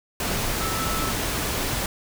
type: tone in noise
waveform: sine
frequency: 1312 Hz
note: E6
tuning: 9 cents flat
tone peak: -30 dBFS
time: 0.61-1.11 s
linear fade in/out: 2 ms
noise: pink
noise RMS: -26 dBFS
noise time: 0.2-1.86 s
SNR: -7 dB
effects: none